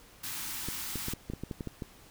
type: band-stop noise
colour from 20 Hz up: white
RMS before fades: -38 dBFS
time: 0.23-1.14 s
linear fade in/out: 10 ms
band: 360 to 770 Hz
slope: 96 dB/octave
type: clicks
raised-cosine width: 3 ms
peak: -23 dBFS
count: 11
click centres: 0.686 / 0.957 / 1.084 / 1.136 / 1.3 / 1.336 / 1.436 / 1.512 / 1.608 / 1.673 / 1.822 s
effects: pink hiss -56 dBFS RMS until 2.1 s

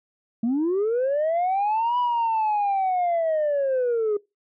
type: linear two-way sweep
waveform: sine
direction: up then down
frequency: 220 to 987.8 to 408.1 Hz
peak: -18 dBFS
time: 0.43-4.17 s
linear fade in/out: 5 ms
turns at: 1.98 s
effects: noise-tail reverb RT60 0.2 s tail -22 dB re dry + tanh soft clip ceiling -18 dBFS

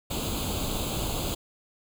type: noise with comb filter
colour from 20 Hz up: pink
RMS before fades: -30 dBFS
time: 0.1-1.35 s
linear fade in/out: 10 ms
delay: 0.27 ms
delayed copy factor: +0.85
effects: none

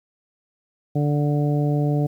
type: harmonic tone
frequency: 146.6 Hz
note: D3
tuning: 3 cents flat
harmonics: 1 / 2 / 3 / 4 / 5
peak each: -19 / -25 / -29 / -31 / -33 dBFS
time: 0.95-2.07 s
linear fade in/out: 10 ms
effects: 9-bit

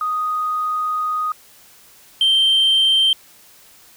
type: tone pair in turn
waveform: sine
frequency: 1244.5 / 3136 Hz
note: D#6 / G7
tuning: 0 / 0 cents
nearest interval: octave + major third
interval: 1600 cents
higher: second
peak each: -18 / -10 dBFS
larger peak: second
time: 0.01-1.32 / 2.21-3.13 s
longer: first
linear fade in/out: 2 ms
effects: tanh soft clip ceiling -10 dBFS + white hiss -48 dBFS RMS until 3.96 s

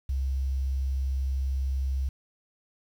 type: tone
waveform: sine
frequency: 66.6 Hz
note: C2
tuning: 31 cents sharp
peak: -25 dBFS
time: 0.09-2.09 s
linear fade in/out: 5 ms
effects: 9-bit

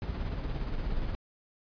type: noise with tremolo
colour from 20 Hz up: brown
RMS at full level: -31 dBFS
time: 0.02-1.15 s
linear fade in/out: 0 ms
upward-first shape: sine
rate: 17 Hz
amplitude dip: 40%
effects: resampled to 11025 Hz

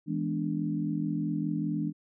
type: chord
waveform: sine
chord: E dominant seventh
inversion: none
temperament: equal with one note detuned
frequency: 163.01 / 207.7 / 246.9 / 293.7 Hz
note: E3 / G#3 / B3 / D4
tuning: -19 / 0 / 0 / 0 cents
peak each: -32 / -34 / -37 / -32 dBFS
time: 0.06-1.93 s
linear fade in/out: 50 ms
effects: none

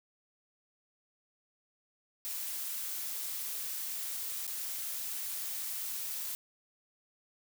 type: noise with dropouts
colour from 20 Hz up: blue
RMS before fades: -38 dBFS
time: 2.25-6.35 s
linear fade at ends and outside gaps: 0 ms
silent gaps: 4.468-4.477 s
effects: none

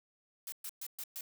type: noise bursts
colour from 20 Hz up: blue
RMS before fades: -42 dBFS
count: 5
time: 0.47-1.21 s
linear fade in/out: 2 ms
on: 52 ms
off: 120 ms
effects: none

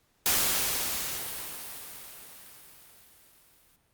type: noise with exponential decay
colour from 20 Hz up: white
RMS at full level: -24 dBFS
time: 0.26-3.76 s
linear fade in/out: 0 ms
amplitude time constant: 760 ms
effects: pink hiss -69 dBFS RMS until 3.93 s + Opus 48 kbps

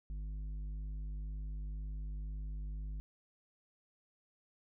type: tone with tanh clipping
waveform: sine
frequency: 51 Hz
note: G#1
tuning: 31 cents flat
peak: -40 dBFS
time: 0.1-3 s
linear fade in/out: 0 ms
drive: 8 dB
effects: none

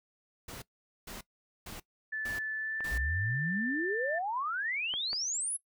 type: noise bursts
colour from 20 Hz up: pink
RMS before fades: -44 dBFS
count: 5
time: 0.48-2.98 s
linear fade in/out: 5 ms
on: 140 ms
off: 450 ms
type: tone with pitch glide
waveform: sine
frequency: 1747 to 1777.5 Hz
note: A6 to A6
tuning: -13 to +17 cents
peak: -33 dBFS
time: 2.12-4.19 s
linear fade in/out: 10 ms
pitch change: +30 cents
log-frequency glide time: 2.57-2.91 s
type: clicks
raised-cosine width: 0.5 ms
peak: -27 dBFS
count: 3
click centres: 2.806 / 4.939 / 5.131 s
type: exponential sweep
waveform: sine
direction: up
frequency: 54.2 to 11120 Hz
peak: -31 dBFS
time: 2.91-5.57 s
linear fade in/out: 10 ms
effects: noise-tail reverb RT60 0.1 s tail -19 dB re dry

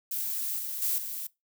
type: noise with level steps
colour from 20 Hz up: violet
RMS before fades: -32 / -35 / -28 / -36 dBFS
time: 0.11-1.27 s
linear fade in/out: 5 ms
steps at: 0.59 / 0.82 / 0.98 s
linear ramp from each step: 2 ms
effects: noise-tail reverb RT60 0.2 s tail -21 dB re dry

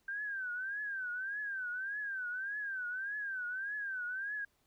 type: tone with vibrato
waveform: sine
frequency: 1568 Hz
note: G6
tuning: in tune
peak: -36 dBFS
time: 0.08-4.45 s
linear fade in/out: 5 ms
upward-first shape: triangle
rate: 1.7 Hz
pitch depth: 160 cents each way
effects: pink hiss -75 dBFS RMS until 4.66 s

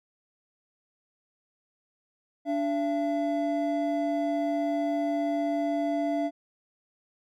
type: tone pair together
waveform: triangle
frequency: 291.5 / 675.1 Hz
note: D4 / E5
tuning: -13 / +41 cents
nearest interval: octave + minor third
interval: 1454 cents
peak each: -26 dBFS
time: 2.45-6.31 s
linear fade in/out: 50 ms
effects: none

